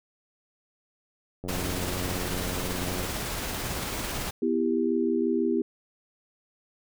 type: click train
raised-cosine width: 2 ms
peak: -23 dBFS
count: 147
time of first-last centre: 1.44-3.05 s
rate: 90.7 Hz
type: noise with tremolo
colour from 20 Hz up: pink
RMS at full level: -31 dBFS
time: 1.48-4.31 s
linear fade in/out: 10 ms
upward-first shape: triangle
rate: 18 Hz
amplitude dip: 25%
type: chord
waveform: sine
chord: E minor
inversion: second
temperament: just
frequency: 247.2 / 329.6 / 395.6 Hz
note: B3 / E4 / G4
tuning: +2 / 0 / +16 cents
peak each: -27 dBFS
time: 4.42-5.62 s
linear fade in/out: 5 ms
effects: none